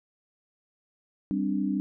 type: chord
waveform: sine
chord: G suspended fourth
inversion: none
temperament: just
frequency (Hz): 196 / 261.3 / 294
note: G3 / C4 / D4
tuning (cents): 0 / -2 / +2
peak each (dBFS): -28 / -31 / -29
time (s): 1.31-1.8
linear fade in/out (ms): 0
effects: none